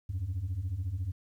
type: beating tone pair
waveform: sine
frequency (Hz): 83 / 97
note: E2 / G2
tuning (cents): +12 / -18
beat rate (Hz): 14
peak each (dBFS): -34 / -31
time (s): 0.09-1.12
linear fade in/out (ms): 10
effects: tanh soft clip ceiling -28 dBFS + 11-bit